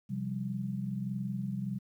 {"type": "chord", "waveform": "sine", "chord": "C suspended fourth", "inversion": "none", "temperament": "equal", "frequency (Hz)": [130.81, 174.61, 196], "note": ["C3", "F3", "G3"], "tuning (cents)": [0, 0, 0], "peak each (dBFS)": [-37, -40, -35], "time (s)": [0.09, 1.79], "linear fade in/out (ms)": 20, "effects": ["11-bit"]}